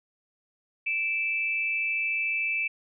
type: tone pair together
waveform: sine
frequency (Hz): 2340 / 2627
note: D7 / E7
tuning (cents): -7 / -7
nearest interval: major second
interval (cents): 200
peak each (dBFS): -28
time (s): 0.86-2.68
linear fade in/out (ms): 10
effects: none